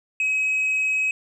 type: tone with tanh clipping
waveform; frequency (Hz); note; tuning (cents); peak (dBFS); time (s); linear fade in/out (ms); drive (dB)
sine; 2547; D#7; +40; -20; 0.2-1.11; 2; 1
effects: none